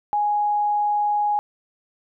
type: tone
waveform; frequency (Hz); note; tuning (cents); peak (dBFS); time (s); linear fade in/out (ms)
sine; 830.6; G#5; 0; -18; 0.13-1.39; 0
effects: none